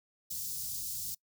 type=band-stop noise; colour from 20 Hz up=white; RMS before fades=-38 dBFS; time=0.3-1.15 s; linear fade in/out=10 ms; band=170 to 4700 Hz; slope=24 dB/octave; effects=noise-tail reverb RT60 0.1 s tail -24 dB re dry